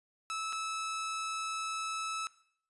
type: tone with dropouts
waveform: sawtooth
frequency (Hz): 1305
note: E6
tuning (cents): -18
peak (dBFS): -31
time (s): 0.3-2.27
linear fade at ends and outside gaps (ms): 0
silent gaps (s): 0.525-0.529
effects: noise-tail reverb RT60 0.6 s tail -18 dB re dry + resampled to 24000 Hz